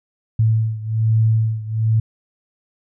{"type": "beating tone pair", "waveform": "sine", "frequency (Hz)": [110.6, 111.8], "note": ["A2", "A2"], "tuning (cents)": [9, 28], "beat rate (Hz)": 1.2, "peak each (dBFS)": [-16, -19], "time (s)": [0.39, 2], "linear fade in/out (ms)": 5, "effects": []}